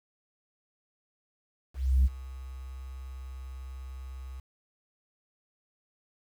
sine tone with ADSR envelope, 65.41 Hz, C2, in tune, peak -16 dBFS, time 1.74-4.4 s, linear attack 310 ms, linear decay 34 ms, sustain -22 dB, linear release 4 ms, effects tanh soft clip ceiling -17 dBFS + 9-bit

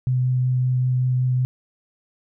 sine tone with vibrato, 127 Hz, B2, 49 cents sharp, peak -17 dBFS, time 0.07-1.45 s, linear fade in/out 0 ms, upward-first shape triangle, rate 5.3 Hz, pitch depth 10 cents each way, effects none

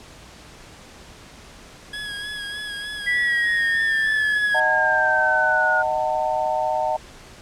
25% pulse tone with vibrato, 1667 Hz, G#6, 6 cents sharp, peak -25 dBFS, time 1.93-4.6 s, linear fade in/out 5 ms, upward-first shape sine, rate 3.3 Hz, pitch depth 33 cents each way
sine exponential sweep, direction down, 1975.5 to 1436 Hz, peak -18 dBFS, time 3.06-5.83 s, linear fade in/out 20 ms
sine chord, D# diminished, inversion none, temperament just, 622.3 / 746.7 / 896 Hz, D#5 / F#5 / A5, 0 / +16 / +31 cents, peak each -24 dBFS, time 4.54-6.97 s, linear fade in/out 10 ms
effects pink hiss -44 dBFS RMS until 7.41 s + low-pass 8000 Hz 12 dB/octave

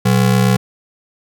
square ring-modulated tone, 153.8 Hz, D#3, 20 cents flat, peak -8 dBFS, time 0.05-0.57 s, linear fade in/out 10 ms, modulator 33.9 Hz, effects none

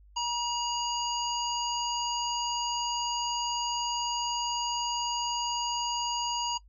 harmonic tone, 954 Hz, A#5, 40 cents sharp, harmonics 1 / 3 / 5 / 7, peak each -30 / -35 / -37 / -38 dBFS, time 0.16-6.58 s, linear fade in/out 10 ms, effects noise-tail reverb RT60 0.1 s tail -20 dB re dry + added 50 Hz sine -53 dBFS peak until 6.68 s

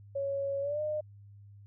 sine tone with pitch glide, 554.4 to 608.1 Hz, C#5 to D#5, 0 to -40 cents, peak -30 dBFS, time 0.15-1.01 s, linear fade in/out 10 ms, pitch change +160 cents, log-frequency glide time 0.61-0.81 s, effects added 101 Hz sine -50 dBFS peak until 1.66 s

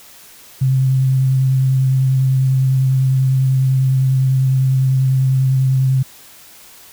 sine tone with vibrato, 131.9 Hz, C3, 14 cents sharp, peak -11 dBFS, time 0.61-6.03 s, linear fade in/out 10 ms, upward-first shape triangle, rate 10 Hz, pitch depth 20 cents each way, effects white hiss -42 dBFS RMS until 6.92 s

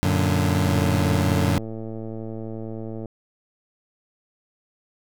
25% pulse chord, Gb augmented, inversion none, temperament equal, 92.5 / 116.54 / 146.83 Hz, Gb2 / Bb2 / D3, 0 / 0 / 0 cents, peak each -17 / -23 / -20 dBFS, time 0.03-1.58 s, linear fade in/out 0 ms
click train, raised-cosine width 2 ms, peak -21 dBFS, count 266, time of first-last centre 0.67-3.057 s, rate 111 Hz
effects none

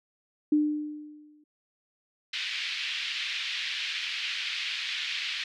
sine tone with exponential decay, 300 Hz, D4, 37 cents sharp, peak -18 dBFS, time 0.52-1.44 s, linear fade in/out 5 ms, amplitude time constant 200 ms
pink band-pass noise, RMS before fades -33 dBFS, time 2.33-5.44 s, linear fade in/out 5 ms, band 2200 to 4000 Hz, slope 24 dB/octave
effects none

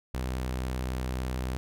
sawtooth tone with vibrato, 63.5 Hz, B1, 49 cents sharp, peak -26 dBFS, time 0.14-1.57 s, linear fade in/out 0 ms, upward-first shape square, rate 18 Hz, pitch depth 19 cents each way, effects none

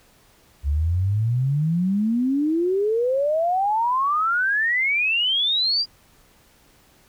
sine exponential sweep, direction up, 68 to 4888 Hz, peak -18 dBFS, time 0.63-5.86 s, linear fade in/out 50 ms, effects pink hiss -56 dBFS RMS until 7.08 s

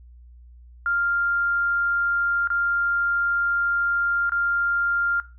sine tone with dropouts, 1396.9 Hz, F6, in tune, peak -20 dBFS, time 0.86-5.2 s, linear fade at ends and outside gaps 1 ms, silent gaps 2.474-2.502 / 4.295-4.32 s, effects noise-tail reverb RT60 0.3 s tail -17 dB re dry + added 60 Hz sine -44 dBFS peak until 5.38 s

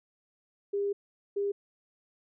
sine tone bursts at uneven times, 402.6 Hz, G4, 46 cents sharp, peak -27 dBFS, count 2, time 0.73-0.93 / 1.36-1.52 s, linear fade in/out 10 ms, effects none

